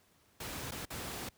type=noise with dropouts; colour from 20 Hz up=pink; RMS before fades=-41 dBFS; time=0.4-1.29 s; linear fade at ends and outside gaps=5 ms; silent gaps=0.71-0.718 / 0.854-0.903 s; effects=pink hiss -68 dBFS RMS until 1.37 s + high-pass 60 Hz 12 dB/octave